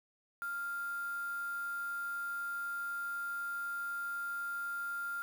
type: tone with quantisation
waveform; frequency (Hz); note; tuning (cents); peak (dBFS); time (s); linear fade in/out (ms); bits
sine; 1396; F6; -1; -36; 0.42-5.22; 0; 8
effects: none